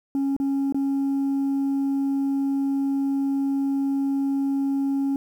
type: tone with dropouts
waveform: sine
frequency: 275.1 Hz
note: C#4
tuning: 13 cents flat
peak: -18 dBFS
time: 0.15-5.16 s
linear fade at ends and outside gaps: 1 ms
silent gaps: 0.365-0.4 / 0.724-0.745 s
effects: tanh soft clip ceiling -20 dBFS + 9-bit